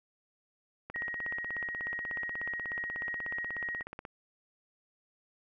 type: click train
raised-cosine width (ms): 0.5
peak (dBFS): -26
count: 53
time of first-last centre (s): 0.9-4.052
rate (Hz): 16.5
type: tone with tremolo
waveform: sine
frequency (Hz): 1889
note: A#6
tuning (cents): +22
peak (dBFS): -33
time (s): 0.94-3.83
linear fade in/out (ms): 10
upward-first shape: sine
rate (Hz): 3.4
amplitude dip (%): 25
effects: none